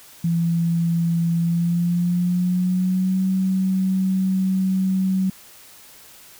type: tone with pitch glide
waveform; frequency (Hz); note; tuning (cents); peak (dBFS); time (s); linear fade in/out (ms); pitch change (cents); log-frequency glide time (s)
sine; 168.3 to 188.91; E3 to F#3; +36 to +36; -17; 0.24-5.3; 5; +200; 1.4-3.23
effects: white hiss -46 dBFS RMS until 6.39 s